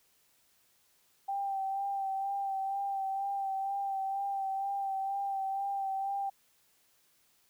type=tone with vibrato; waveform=sine; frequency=784 Hz; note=G5; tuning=in tune; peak=-31 dBFS; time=1.28-6.3 s; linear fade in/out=10 ms; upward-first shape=sine; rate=2.1 Hz; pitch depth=26 cents each way; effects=white hiss -69 dBFS RMS until 7.49 s